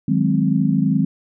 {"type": "chord", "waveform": "sine", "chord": "Ab dominant seventh", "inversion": "second", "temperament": "equal", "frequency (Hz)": [155.56, 185, 207.7, 261.6], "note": ["Eb3", "Gb3", "Ab3", "C4"], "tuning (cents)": [0, 0, 0, 0], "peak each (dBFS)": -20, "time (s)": [0.08, 1.05], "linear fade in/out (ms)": 5, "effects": []}